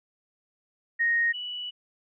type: tone pair in turn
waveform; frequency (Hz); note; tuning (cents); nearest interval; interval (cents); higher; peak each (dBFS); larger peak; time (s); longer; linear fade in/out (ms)
sine; 1864.7 / 2952; A#6 / F#7; 0 / -5; minor sixth; 795; second; -21 / -32; first; 0.99-1.33 / 1.33-1.71; second; 20
effects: none